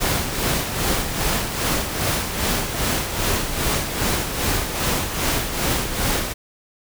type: noise with tremolo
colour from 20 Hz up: pink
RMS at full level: -20 dBFS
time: 0-6.34 s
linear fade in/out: 20 ms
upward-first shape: sine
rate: 2.5 Hz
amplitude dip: 55%
effects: none